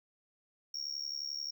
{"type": "tone with amplitude modulation", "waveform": "triangle", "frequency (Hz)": 5550, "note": "F8", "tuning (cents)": -12, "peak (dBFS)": -31, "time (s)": [0.74, 1.51], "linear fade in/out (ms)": 5, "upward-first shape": "sine", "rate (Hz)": 71.4, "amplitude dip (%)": 90, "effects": ["tanh soft clip ceiling -27 dBFS"]}